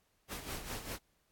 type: noise with tremolo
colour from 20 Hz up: pink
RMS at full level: -40 dBFS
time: 0.28-0.99 s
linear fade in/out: 50 ms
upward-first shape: sine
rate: 5 Hz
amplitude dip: 65%
effects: pink hiss -75 dBFS RMS until 1.31 s + AAC 64 kbps